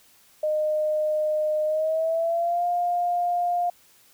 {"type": "tone with pitch glide", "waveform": "sine", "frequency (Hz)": [613, 704.2], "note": ["D#5", "F5"], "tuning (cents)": [-26, 14], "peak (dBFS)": -21, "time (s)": [0.43, 3.7], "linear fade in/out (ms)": 5, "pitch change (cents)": 240, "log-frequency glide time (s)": [1.65, 2.65], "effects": ["white hiss -57 dBFS RMS until 4.13 s"]}